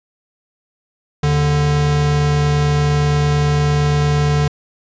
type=tone pair together; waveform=square; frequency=78.07 / 146.83 Hz; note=D#2 / D3; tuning=+6 / 0 cents; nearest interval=major seventh; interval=1094 cents; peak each=-22 / -14 dBFS; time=1.23-4.48 s; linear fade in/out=5 ms; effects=resampled to 16000 Hz